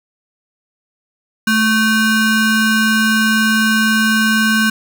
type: ring-modulated tone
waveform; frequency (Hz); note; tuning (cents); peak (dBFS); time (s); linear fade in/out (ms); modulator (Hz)
square; 660; E5; +2; -9; 1.47-4.7; 5; 879
effects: none